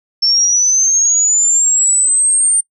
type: linear sweep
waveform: sine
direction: up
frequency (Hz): 5380 to 8870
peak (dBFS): -9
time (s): 0.22-2.61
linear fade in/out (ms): 10
effects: noise-tail reverb RT60 0.1 s tail -25 dB re dry